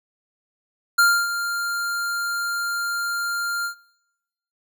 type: tone with ADSR envelope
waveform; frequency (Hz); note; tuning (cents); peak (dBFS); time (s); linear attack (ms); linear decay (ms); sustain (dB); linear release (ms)
square; 1396.9; F6; 0; -13; 0.98-3.75; 10; 280; -11; 100
effects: noise-tail reverb RT60 1.0 s tail -22 dB re dry